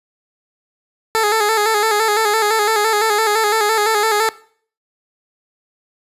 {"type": "tone with vibrato", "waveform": "15% pulse", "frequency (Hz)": 429.9, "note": "A4", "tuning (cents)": -40, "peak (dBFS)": -7, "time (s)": [1.15, 4.29], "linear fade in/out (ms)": 0, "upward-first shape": "square", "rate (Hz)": 5.9, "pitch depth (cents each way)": 56, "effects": ["noise-tail reverb RT60 0.5 s tail -19 dB re dry", "resampled to 32000 Hz"]}